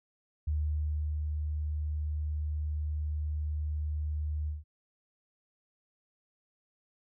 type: tone with ADSR envelope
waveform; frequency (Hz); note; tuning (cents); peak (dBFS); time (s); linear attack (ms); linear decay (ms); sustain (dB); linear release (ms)
sine; 75.7; D#2; -47; -27; 0.47-4.64; 8; 720; -3; 160
effects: none